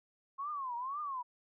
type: tone with vibrato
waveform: sine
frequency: 1069 Hz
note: C6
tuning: 37 cents sharp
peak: -36 dBFS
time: 0.38-1.23 s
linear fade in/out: 20 ms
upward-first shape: triangle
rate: 2 Hz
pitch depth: 240 cents each way
effects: none